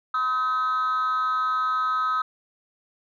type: tone with amplitude modulation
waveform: sine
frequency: 1273 Hz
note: D#6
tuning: 39 cents sharp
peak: -16 dBFS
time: 0.14-2.22 s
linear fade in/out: 5 ms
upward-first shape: sine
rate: 260 Hz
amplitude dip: 75%
effects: tanh soft clip ceiling -18 dBFS